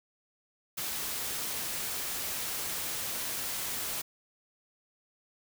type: noise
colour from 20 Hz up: white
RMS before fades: -35 dBFS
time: 0.77-4.02 s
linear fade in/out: 10 ms
effects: none